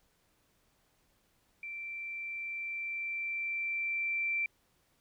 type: tone with level ramp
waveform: sine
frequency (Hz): 2346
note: D7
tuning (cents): -2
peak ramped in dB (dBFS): -39 to -29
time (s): 1.63-4.46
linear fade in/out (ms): 2
effects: pink hiss -72 dBFS RMS until 5 s